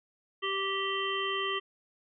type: harmonic tone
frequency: 390 Hz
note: G4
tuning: 9 cents flat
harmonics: 1 / 3 / 5 / 7 / 8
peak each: -35 / -34 / -37 / -39 / -35 dBFS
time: 0.42-1.6 s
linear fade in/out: 20 ms
effects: none